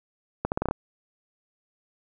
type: accelerating click train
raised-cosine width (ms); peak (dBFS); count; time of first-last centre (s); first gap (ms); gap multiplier
1; -11; 7; 0.45-0.711; 69; 0.81
effects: none